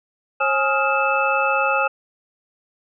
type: tone cluster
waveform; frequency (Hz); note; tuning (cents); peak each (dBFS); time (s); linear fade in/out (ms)
sine; 541 / 834 / 1263 / 1399 / 2626; C#5 / G#5 / D#6 / F6 / E7; -42 / +7 / +26 / +3 / -7; -23; 0.4-1.88; 10
effects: none